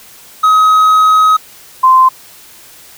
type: tone pair in turn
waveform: triangle / sine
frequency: 1268 / 1037.9 Hz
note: D#6 / C6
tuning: +32 / -14 cents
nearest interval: minor third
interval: 346 cents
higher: first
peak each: -3 dBFS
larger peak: neither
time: 0.43-1.37 / 1.83-2.09 s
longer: first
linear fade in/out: 10 ms
effects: white hiss -38 dBFS RMS until 2.97 s